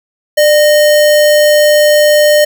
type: tone with sample-and-hold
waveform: sine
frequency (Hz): 597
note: D5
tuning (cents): +28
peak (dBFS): -4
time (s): 0.37-2.45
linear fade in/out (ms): 10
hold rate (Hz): 2450
effects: none